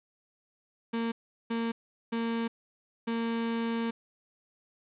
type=tone bursts at uneven times; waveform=35% pulse; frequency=230 Hz; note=A#3; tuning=23 cents flat; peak=-27 dBFS; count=4; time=0.93-1.12 / 1.5-1.72 / 2.12-2.48 / 3.07-3.91 s; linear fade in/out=10 ms; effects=resampled to 8000 Hz + 9-bit